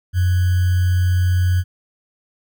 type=tone with sample-and-hold; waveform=sine; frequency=90 Hz; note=F#2; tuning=47 cents flat; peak=-13 dBFS; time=0.13-1.64 s; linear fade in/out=50 ms; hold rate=1575 Hz; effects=none

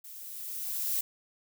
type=noise with level ramp; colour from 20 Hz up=violet; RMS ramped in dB=-47 to -29 dBFS; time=0.04-1.01 s; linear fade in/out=5 ms; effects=none

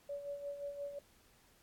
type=tone with tremolo; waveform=sine; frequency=570 Hz; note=C#5; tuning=48 cents sharp; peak=-38 dBFS; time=0.09-0.99 s; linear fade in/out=5 ms; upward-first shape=sine; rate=5.7 Hz; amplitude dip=60%; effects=pink hiss -67 dBFS RMS until 1.62 s + AAC 64 kbps

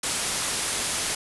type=low-pass noise; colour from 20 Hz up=white; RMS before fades=-28 dBFS; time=0.03-1.15 s; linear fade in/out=5 ms; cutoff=11000 Hz; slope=96 dB/octave; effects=none

